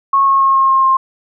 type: tone with pitch steps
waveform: sine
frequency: 1095 / 1088.1 / 1081.2 / 1074.3 / 1067.5 / 1060.8 Hz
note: C#6 / C#6 / C#6 / C6 / C6 / C6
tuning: -22 / -33 / -44 / +45 / +34 / +23 cents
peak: -8 dBFS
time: 0.13-0.97 s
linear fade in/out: 5 ms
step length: 140 ms
effects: none